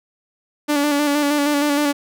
sawtooth tone with vibrato, 290.7 Hz, D4, 18 cents flat, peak -12 dBFS, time 0.68-1.93 s, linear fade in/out 20 ms, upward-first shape square, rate 6.4 Hz, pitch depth 30 cents each way, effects none

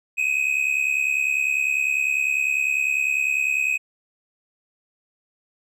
triangle tone pair together, 2505 / 2575 Hz, D#7 / E7, +11 / -41 cents, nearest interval unison, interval 48 cents, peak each -20 / -22 dBFS, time 0.17-3.78 s, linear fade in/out 20 ms, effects none

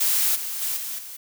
blue noise with level steps, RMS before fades -21 / -30 / -26 / -31 / -38 dBFS, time 0-1.17 s, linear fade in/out 10 ms, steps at 0.35 / 0.61 / 0.76 / 0.98 s, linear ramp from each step 10 ms, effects none

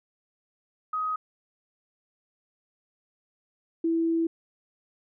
sine tone pair in turn, 1258 / 329.9 Hz, D#6 / E4, +19 / +1 cents, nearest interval octave + major seventh, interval 2318 cents, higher first, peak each -26 / -22 dBFS, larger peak second, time 0.93-1.16 / 3.84-4.27 s, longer second, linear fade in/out 5 ms, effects none

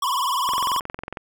square tone with vibrato, 1050 Hz, C6, 6 cents sharp, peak -21 dBFS, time 0.02-0.8 s, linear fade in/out 5 ms, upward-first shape triangle, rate 20 Hz, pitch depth 170 cents each way
click train, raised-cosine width 0.5 ms, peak -16 dBFS, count 16, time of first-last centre 0.49-1.172 s, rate 22 Hz
effects none

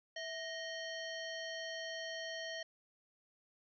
harmonic tone with a mistuned harmonic, 622.3 Hz, D#5, in tune, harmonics 1 / 3 / 5 / 7 / 9 / 10, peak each -45 / -45 / -48 / -51 / -53 / -63 dBFS, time 0.16-2.63 s, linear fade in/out 5 ms, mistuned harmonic 1, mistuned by +85 cents, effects none

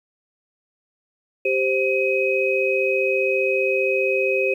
sine tone cluster, 389.9 / 525 / 2529 Hz, G4 / C5 / D#7, -9 / +6 / +28 cents, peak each -22 dBFS, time 1.45-4.54 s, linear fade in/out 5 ms, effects 9-bit

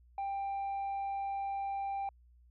sine tone, 790 Hz, G5, 13 cents sharp, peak -31 dBFS, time 0.18-2.09 s, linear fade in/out 2 ms, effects tanh soft clip ceiling -33 dBFS + added 60 Hz sine -59 dBFS peak until 2.5 s

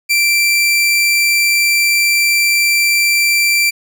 sawtooth tone, 2349 Hz, D7, in tune, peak -7 dBFS, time 0.09-3.71 s, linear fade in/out 20 ms, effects none

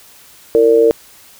sine tone with amplitude modulation, 458.1 Hz, A#4, 30 cents flat, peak -3 dBFS, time 0.55-0.91 s, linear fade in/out 0 ms, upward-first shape sine, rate 126 Hz, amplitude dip 80%, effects white hiss -43 dBFS RMS until 1.39 s

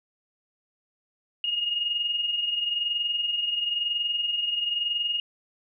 sine tone pair together, 2838 / 2859 Hz, F7 / F7, +27 / +40 cents, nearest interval unison, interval 13 cents, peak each -33 / -25 dBFS, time 1.44-5.2 s, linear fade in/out 2 ms, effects none

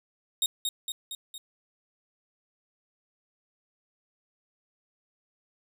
sawtooth tone with echo, 3729 Hz, A#7, in tune, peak -20 dBFS, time 0.42-0.46 s, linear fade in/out 2 ms, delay 230 ms, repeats 4, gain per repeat -4 dB, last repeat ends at 1.38 s, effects none

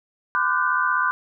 sine tone cluster, 1018 / 1182 / 1459 / 1535 Hz, C6 / D6 / F#6 / G6, -48 / +11 / -25 / -37 cents, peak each -24 dBFS, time 0.35-1.11 s, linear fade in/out 0 ms, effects none

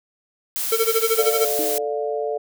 blue noise, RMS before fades -25 dBFS, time 0.56-1.78 s, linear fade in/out 0 ms
square tone with tremolo, 449.8 Hz, A4, 38 cents sharp, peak -16 dBFS, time 0.72-1.45 s, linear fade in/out 2 ms, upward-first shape sine, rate 13 Hz, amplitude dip 95%
sine chord, D minor, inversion second, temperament just, 440.5 / 587.3 / 704.8 Hz, A4 / D5 / F5, +2 / 0 / +16 cents, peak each -24 / -27 / -29 dBFS, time 1.18-2.38 s, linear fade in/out 10 ms
sine tone with exponential decay, 311.1 Hz, D#4, in tune, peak -24 dBFS, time 1.59-2 s, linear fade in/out 1 ms, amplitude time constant 88 ms
effects none

